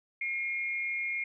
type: tone pair together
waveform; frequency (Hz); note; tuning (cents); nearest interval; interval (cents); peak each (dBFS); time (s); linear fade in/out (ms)
sine; 2148 / 2395; C7 / D7; +45 / +33; major second; 188; -31 / -38; 0.21-1.24; 5
effects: none